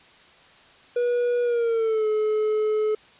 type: tone with pitch glide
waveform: triangle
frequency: 484.5 to 429.2 Hz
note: B4 to A4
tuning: -33 to -43 cents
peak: -18 dBFS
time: 0.96-2.95 s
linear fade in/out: 5 ms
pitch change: -210 cents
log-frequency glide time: 1.43-2.07 s
effects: white hiss -52 dBFS RMS until 3.19 s + resampled to 8000 Hz